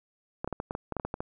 clicks, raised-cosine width 1 ms, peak -18 dBFS, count 12, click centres 0.445 / 0.476 / 0.527 / 0.601 / 0.709 / 0.751 / 0.923 / 0.967 / 0.998 / 1.05 / 1.141 / 1.205 s, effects none

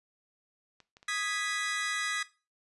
clicks, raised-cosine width 0.2 ms, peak -36 dBFS, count 3, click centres 0.803 / 0.969 / 1.029 s
sawtooth chord, G# minor, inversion second, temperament equal, 1244.5 / 1661.2 / 1975.5 Hz, D#6 / G#6 / B6, 0 / 0 / 0 cents, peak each -33 / -32 / -30 dBFS, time 1.08-2.23 s, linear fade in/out 5 ms
effects noise-tail reverb RT60 0.3 s tail -17 dB re dry + resampled to 24000 Hz

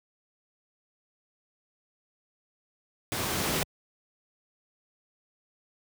pink noise with level ramp, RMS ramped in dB -31 to -27 dBFS, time 3.12-3.63 s, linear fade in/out 0 ms, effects high-pass 80 Hz 12 dB/octave

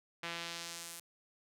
sawtooth tone with band-pass filter sweep, 169.2 Hz, E3, 45 cents sharp, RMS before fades -44 dBFS, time 0.23-1 s, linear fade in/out 5 ms, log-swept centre 2400 to 11000 Hz, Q 1, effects none

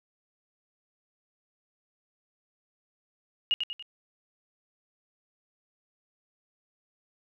sine tone with echo, 2866 Hz, F7, 44 cents sharp, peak -21 dBFS, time 3.51-3.54 s, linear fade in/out 0 ms, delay 95 ms, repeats 3, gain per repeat -6 dB, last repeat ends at 3.825 s, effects none

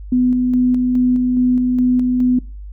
sine tone with tremolo, 250 Hz, B3, 21 cents sharp, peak -11 dBFS, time 0.12-2.39 s, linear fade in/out 5 ms, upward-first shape square, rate 2.4 Hz, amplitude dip 25%, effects noise-tail reverb RT60 0.4 s tail -24 dB re dry + added 50 Hz sine -29 dBFS peak until 2.72 s

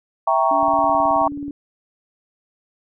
sine chord, E diminished seventh, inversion none, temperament equal, 659.3 / 784 / 932.3 / 1108.7 Hz, E5 / G5 / Bb5 / Db6, 0 / 0 / 0 / 0 cents, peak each -20 dBFS, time 0.27-1.28 s, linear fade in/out 5 ms
sine tone, 286.7 Hz, D4, 42 cents flat, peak -26 dBFS, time 0.51-1.51 s, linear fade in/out 2 ms
click train, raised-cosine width 3 ms, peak -25 dBFS, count 17, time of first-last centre 0.63-1.481 s, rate 18.8 Hz
effects none

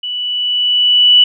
sine tone with level ramp, 2960 Hz, F#7, in tune, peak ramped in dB -19 to -3 dBFS, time 0.03-1.24 s, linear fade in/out 5 ms, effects none

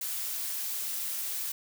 blue noise, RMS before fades -34 dBFS, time 0.01-1.52 s, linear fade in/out 5 ms, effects none

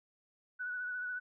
sine tone with vibrato, 1480 Hz, F#6, in tune, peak -36 dBFS, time 0.59-1.2 s, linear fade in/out 20 ms, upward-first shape sine, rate 14 Hz, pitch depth 25 cents each way, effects none

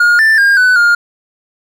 triangle tone with pitch steps, 1427 / 1773 / 1614 / 1498 / 1414 Hz, F6 / A6 / G#6 / F#6 / F6, +37 / +13 / -50 / +21 / +21 cents, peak -4 dBFS, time 0-0.95 s, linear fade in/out 5 ms, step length 190 ms, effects none

